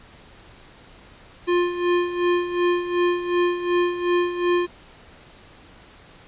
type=tone with tremolo; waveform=square; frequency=352.2 Hz; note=F4; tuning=15 cents sharp; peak=-17 dBFS; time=1.47-4.67 s; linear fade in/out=20 ms; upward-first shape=sine; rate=2.7 Hz; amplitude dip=70%; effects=pink hiss -48 dBFS RMS until 6.27 s + resampled to 8000 Hz